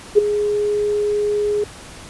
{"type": "tone with ADSR envelope", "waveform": "sine", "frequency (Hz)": 415.5, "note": "G#4", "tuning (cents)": 1, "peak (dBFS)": -4, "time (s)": [0.15, 1.64], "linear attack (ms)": 33, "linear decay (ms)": 10, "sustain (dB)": -12, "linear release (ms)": 4, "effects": ["pink hiss -38 dBFS RMS until 2.09 s", "resampled to 24000 Hz"]}